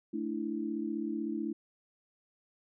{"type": "chord", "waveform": "sine", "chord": "A suspended fourth", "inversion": "none", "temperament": "equal", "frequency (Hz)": [220, 293.7, 329.6], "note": ["A3", "D4", "E4"], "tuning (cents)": [0, 0, 0], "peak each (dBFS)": [-37, -37, -36], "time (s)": [0.13, 1.53], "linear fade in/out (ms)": 10, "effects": []}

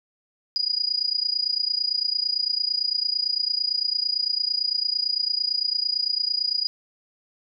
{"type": "tone with amplitude modulation", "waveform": "sine", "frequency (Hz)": 4902, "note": "D#8", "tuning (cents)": -27, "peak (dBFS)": -18, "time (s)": [0.56, 6.67], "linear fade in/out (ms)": 0, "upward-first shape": "sine", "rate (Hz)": 28.9, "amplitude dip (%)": 90, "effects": []}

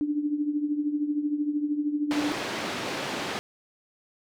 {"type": "tone with tremolo", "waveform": "sine", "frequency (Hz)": 295.3, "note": "D4", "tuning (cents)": 10, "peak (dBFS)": -21, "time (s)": [0.01, 2.32], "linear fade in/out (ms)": 0, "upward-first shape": "triangle", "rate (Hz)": 13, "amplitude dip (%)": 75}
{"type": "band-pass noise", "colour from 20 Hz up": "pink", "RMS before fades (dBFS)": -32, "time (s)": [2.11, 3.39], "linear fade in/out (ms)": 0, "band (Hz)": [230, 4500], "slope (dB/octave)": 12}
{"effects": []}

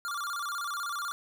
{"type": "tone with vibrato", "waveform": "square", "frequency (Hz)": 1276, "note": "D#6", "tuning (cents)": 43, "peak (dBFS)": -33, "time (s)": [0.05, 1.12], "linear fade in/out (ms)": 0, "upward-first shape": "square", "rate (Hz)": 16, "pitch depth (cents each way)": 160, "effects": []}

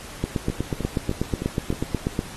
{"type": "two click trains", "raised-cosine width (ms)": 3, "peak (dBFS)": [-9, -13], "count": [17, 5], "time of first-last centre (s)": [[0.24, 2.191], [0.5, 1.727]], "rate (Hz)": [8.2, 3.26], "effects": ["pink hiss -40 dBFS RMS until 2.36 s", "AAC 32 kbps"]}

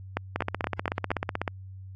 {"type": "two click trains", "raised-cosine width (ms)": 0.5, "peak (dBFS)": [-12, -11], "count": [19, 5], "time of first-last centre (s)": [[0.36, 1.478], [0.17, 1.116]], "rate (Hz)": [16.1, 4.23], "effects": ["added 95 Hz sine -40 dBFS peak until 1.95 s", "AAC 64 kbps"]}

